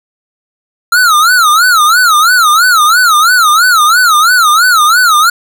square tone with vibrato, 1344 Hz, E6, 33 cents sharp, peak -5 dBFS, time 0.92-5.3 s, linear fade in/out 5 ms, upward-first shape sine, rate 3 Hz, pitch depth 200 cents each way, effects none

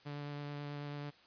sawtooth tone with vibrato, 145.1 Hz, D3, 21 cents flat, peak -37 dBFS, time 0.05-1.11 s, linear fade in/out 20 ms, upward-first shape sine, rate 9.2 Hz, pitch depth 10 cents each way, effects white hiss -63 dBFS RMS until 1.26 s + resampled to 11025 Hz

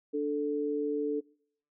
sine tone pair together, 293.5 / 440 Hz, D4 / A4, -1 / 0 cents, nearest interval perfect fifth, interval 701 cents, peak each -32 / -30 dBFS, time 0.13-1.21 s, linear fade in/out 20 ms, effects noise-tail reverb RT60 0.6 s tail -24 dB re dry

